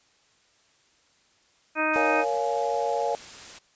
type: harmonic tone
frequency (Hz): 311.1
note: D#4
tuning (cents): 0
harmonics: 1 / 2 / 3 / 4 / 5 / 6 / 7 / 8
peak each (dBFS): -30 / -29 / -31 / -30 / -29 / -38 / -39 / -28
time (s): 1.75-2.25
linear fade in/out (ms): 50
type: noise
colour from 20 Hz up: white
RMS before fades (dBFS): -43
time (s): 1.93-3.59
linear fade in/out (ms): 10
type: chord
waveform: sine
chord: Bb minor seventh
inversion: none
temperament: just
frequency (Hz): 466.2 / 559.4 / 699.2 / 839.1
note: Bb4 / Db5 / F5 / Ab5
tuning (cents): 0 / +16 / +2 / +18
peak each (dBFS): -29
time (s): 1.96-3.15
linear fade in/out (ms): 0
effects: white hiss -63 dBFS RMS until 3.75 s + resampled to 16000 Hz